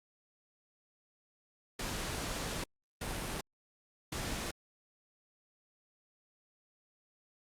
pink noise bursts at uneven times, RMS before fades -38 dBFS, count 3, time 1.79-2.64 / 3.01-3.41 / 4.12-4.51 s, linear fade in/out 5 ms, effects low-pass 11000 Hz 12 dB/octave + Opus 48 kbps

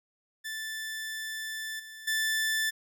sawtooth tone with level steps, 1760 Hz, A6, in tune, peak -31 / -40 / -23 dBFS, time 0.44-2.71 s, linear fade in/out 20 ms, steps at 1.79 / 2.07 s, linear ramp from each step 10 ms, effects none

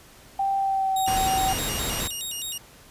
sine tone with pitch glide, 784 to 764.8 Hz, G5 to G5, 0 to -43 cents, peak -21 dBFS, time 0.39-1.53 s, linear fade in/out 5 ms, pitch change -43 cents, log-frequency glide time 0.58-0.98 s
15% pulse tone with vibrato, 3268 Hz, G#7, 29 cents flat, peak -23 dBFS, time 0.96-2.58 s, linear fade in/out 5 ms, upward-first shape square, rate 4.8 Hz, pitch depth 240 cents each way
pink noise, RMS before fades -29 dBFS, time 1.07-2.08 s, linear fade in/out 10 ms
effects pink hiss -50 dBFS RMS until 2.9 s + resampled to 32000 Hz

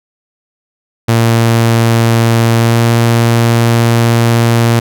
sawtooth tone with pitch glide, 115.3 to 116.64 Hz, A#2 to A#2, -19 to +1 cents, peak -3 dBFS, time 1.08-4.8 s, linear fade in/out 10 ms, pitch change +20 cents, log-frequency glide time 2.55-2.82 s, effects none

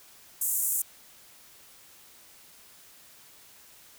white band-pass noise, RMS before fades -28 dBFS, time 0.41-0.82 s, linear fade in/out 5 ms, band 7100 to 16000 Hz, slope 48 dB/octave, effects white hiss -54 dBFS RMS until 3.98 s

